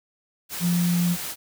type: tone in noise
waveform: sine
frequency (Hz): 174.61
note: F3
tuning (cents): 0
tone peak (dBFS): -19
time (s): 0.6-1.17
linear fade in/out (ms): 50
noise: white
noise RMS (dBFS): -32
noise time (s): 0.49-1.36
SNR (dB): +10
effects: none